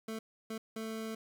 25% pulse tone bursts at uneven times, 221.6 Hz, A3, 13 cents sharp, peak -34 dBFS, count 3, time 0.08-0.19 / 0.5-0.58 / 0.76-1.15 s, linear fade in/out 5 ms, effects 12-bit

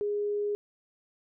sine tone, 412.7 Hz, G#4, 11 cents flat, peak -27 dBFS, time 0.01-0.55 s, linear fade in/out 0 ms, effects none

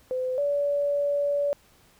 sine tone pair in turn, 511 / 573.6 Hz, C5 / D5, -41 / -41 cents, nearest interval major second, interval 200 cents, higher second, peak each -25 / -22 dBFS, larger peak second, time 0.11-0.38 / 0.38-1.53 s, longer second, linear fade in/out 0 ms, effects pink hiss -59 dBFS RMS until 1.99 s

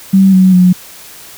sine tone with pitch steps, 192.6 / 186.9 / 181.37 Hz, G3 / F#3 / F#3, -30 / +18 / -34 cents, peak -3 dBFS, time 0.13-0.73 s, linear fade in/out 10 ms, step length 200 ms, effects white hiss -34 dBFS RMS until 1.37 s

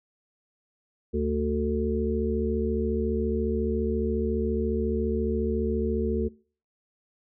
harmonic tone, 74.4 Hz, D2, 23 cents sharp, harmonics 1 / 3 / 5 / 6, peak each -29 / -29 / -29 / -29 dBFS, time 1.13-6.29 s, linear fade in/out 20 ms, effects noise-tail reverb RT60 0.4 s tail -22 dB re dry

